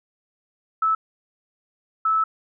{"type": "tone bursts at uneven times", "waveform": "sine", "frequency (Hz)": 1307, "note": "E6", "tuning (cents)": -15, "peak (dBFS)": -17, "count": 2, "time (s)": [[0.82, 0.95], [2.05, 2.24]], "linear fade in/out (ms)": 5, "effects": []}